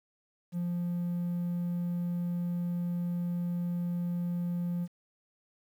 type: tone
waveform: triangle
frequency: 174.61 Hz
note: F3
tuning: in tune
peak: -27 dBFS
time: 0.52-4.88 s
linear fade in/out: 50 ms
effects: tanh soft clip ceiling -23 dBFS + 10-bit